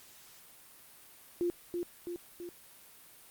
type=tone with echo; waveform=sine; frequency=349.2 Hz; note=F4; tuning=in tune; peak=-28 dBFS; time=1.41-1.5 s; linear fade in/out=0 ms; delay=330 ms; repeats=3; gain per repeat=-4 dB; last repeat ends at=2.49 s; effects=white hiss -56 dBFS RMS until 3.3 s + Opus 48 kbps